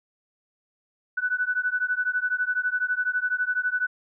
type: beating tone pair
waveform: sine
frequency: 1484 / 1496 Hz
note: F#6 / F#6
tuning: +5 / +19 cents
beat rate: 12 Hz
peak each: -26 dBFS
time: 1.17-3.87 s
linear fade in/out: 10 ms
effects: none